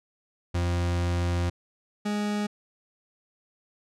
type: tone pair in turn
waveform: 40% pulse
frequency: 87.31 / 207.7 Hz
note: F2 / G#3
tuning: 0 / 0 cents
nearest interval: octave + minor third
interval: 1500 cents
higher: second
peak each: -23 / -25 dBFS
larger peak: first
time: 0.54-1.5 / 2.05-2.47 s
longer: first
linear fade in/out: 10 ms
effects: low-pass 8000 Hz 12 dB/octave